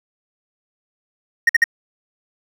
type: tone bursts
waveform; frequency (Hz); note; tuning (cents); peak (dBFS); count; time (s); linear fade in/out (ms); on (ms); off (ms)
triangle; 1864.7; A#6; 0; -7; 3; 1.47-1.641; 5; 23; 51
effects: none